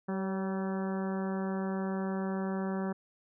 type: harmonic tone with a mistuned harmonic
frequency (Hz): 191.9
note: G3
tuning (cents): -37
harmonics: 1 / 2 / 3 / 4 / 5 / 6 / 7 / 8 / 9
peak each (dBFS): -32 / -38 / -42 / -44 / -46 / -48 / -49 / -50 / -51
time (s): 0.08-2.93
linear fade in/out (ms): 10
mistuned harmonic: 3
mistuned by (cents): -32
effects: none